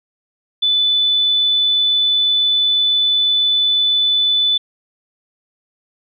sine tone, 3494 Hz, A7, 13 cents flat, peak -12 dBFS, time 0.62-4.58 s, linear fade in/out 10 ms, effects none

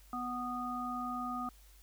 harmonic tone, 246.9 Hz, B3, in tune, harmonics 1 / 3 / 5, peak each -40 / -42 / -38 dBFS, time 0.13-1.49 s, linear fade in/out 2 ms, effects added 50 Hz sine -57 dBFS peak until 1.82 s + white hiss -64 dBFS RMS until 1.82 s

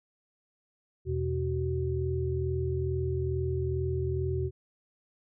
sine tone cluster, 83.2 / 125.5 / 375.8 Hz, E2 / B2 / F#4, +17 / +28 / +27 cents, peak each -31 / -32 / -32 dBFS, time 1.05-4.51 s, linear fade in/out 50 ms, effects none

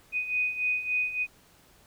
sine beating tone pair, 2489 / 2492.5 Hz, D#7 / D#7, 0 / +2 cents, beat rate 3.5 Hz, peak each -32 / -27 dBFS, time 0.12-1.27 s, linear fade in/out 50 ms, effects pink hiss -59 dBFS RMS until 1.86 s

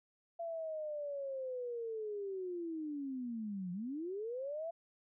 sine linear two-way sweep, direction down then up, 680 to 173.3 to 680 Hz, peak -38 dBFS, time 0.39-4.71 s, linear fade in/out 10 ms, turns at 3.72 s, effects none

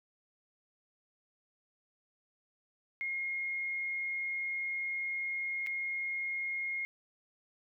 sine tone with dropouts, 2145 Hz, C7, 42 cents sharp, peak -33 dBFS, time 3.01-6.85 s, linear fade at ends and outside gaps 0 ms, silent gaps 5.664-5.67 s, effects none

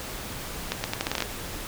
accelerating click train, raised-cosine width 0.2 ms, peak -8 dBFS, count 10, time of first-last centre 0.72-1.223 s, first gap 120 ms, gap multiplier 0.79, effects pink hiss -36 dBFS RMS until 1.67 s

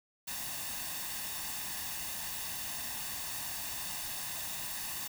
white noise with comb filter, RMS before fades -39 dBFS, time 0.27-5.08 s, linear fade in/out 10 ms, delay 1.1 ms, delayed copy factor +0.6, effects none

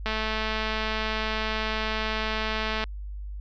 click train, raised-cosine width 0.3 ms, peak -13 dBFS, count 607, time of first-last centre 0.06-2.84 s, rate 218 Hz, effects added 50 Hz sine -33 dBFS peak until 3.4 s + resampled to 16000 Hz

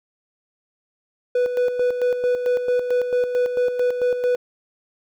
triangle tone with tremolo, 493.9 Hz, B4, in tune, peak -14 dBFS, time 1.35-4.36 s, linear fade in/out 5 ms, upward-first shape square, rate 4.5 Hz, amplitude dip 55%, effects none

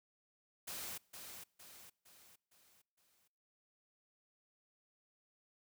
white noise with echo, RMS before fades -45 dBFS, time 0.67-0.98 s, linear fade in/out 10 ms, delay 460 ms, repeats 5, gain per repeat -6 dB, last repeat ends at 3.28 s, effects noise-tail reverb RT60 1.0 s tail -26 dB re dry

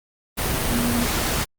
sine tone in noise, 238.4 Hz, A#3, 39 cents sharp, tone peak -22 dBFS, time 0.69-1.06 s, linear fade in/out 20 ms, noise pink, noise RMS -23 dBFS, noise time 0.37-1.45 s, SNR -2 dB, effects Opus 32 kbps

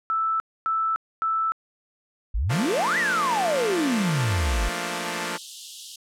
sine tone bursts, 1318.5 Hz, E6, in tune, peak -21 dBFS, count 3, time 0.1-1.52 s, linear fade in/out 0 ms, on 300 ms, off 260 ms
sine exponential two-way sweep, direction up then down, 44 to 2019 to 44 Hz, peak -21 dBFS, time 2.34-4.69 s, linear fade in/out 10 ms, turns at 2.98 s
5% pulse chord, Bb major seventh, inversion second, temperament equal, 174.61 / 220 / 233.1 / 293.7 Hz, F3 / A3 / Bb3 / D4, 0 / 0 / 0 / 0 cents, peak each -20 / -23 / -23 / -23 dBFS, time 2.49-5.38 s, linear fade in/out 20 ms
pink high-pass noise, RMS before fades -39 dBFS, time 2.52-5.96 s, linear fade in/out 5 ms, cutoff 2900 Hz, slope 96 dB/octave
effects low-pass 10000 Hz 12 dB/octave

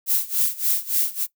violet noise with tremolo, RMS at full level -19 dBFS, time 0.06-1.27 s, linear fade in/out 50 ms, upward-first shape sine, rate 3.5 Hz, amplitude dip 90%, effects noise-tail reverb RT60 0.1 s tail -19 dB re dry

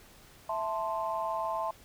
sine chord, A minor, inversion second, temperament equal, 659.3 / 880 / 1046.5 Hz, E5 / A5 / C6, 0 / 0 / 0 cents, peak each -34 dBFS, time 0.49-1.71 s, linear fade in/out 5 ms, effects tanh soft clip ceiling -20 dBFS + pink hiss -56 dBFS RMS until 1.84 s

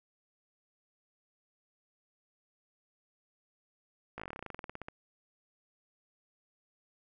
slowing click train, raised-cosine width 0.5 ms, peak -26 dBFS, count 20, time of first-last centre 4.18-4.885 s, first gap 17 ms, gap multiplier 1.08, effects none

